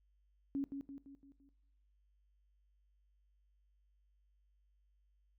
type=tone with echo; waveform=sine; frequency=277.2 Hz; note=C#4; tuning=in tune; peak=-34 dBFS; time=0.55-0.64 s; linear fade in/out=0 ms; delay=170 ms; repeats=5; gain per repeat=-6 dB; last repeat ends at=1.49 s; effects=noise-tail reverb RT60 0.9 s tail -19 dB re dry + added 50 Hz sine -70 dBFS peak until 5.38 s